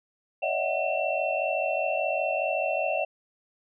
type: tone cluster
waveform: sine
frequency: 564 / 618 / 663 / 746 / 2701 Hz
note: C#5 / D#5 / E5 / F#5 / E7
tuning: +30 / -12 / +10 / +14 / +42 cents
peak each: -31 dBFS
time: 0.42-3.05 s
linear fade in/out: 10 ms
effects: none